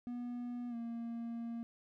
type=tone with pitch glide; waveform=triangle; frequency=242.9 to 232.6 Hz; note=B3 to A#3; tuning=-29 to -4 cents; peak=-37 dBFS; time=0.07-1.63 s; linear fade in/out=0 ms; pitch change=-75 cents; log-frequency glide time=0.69-0.75 s; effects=none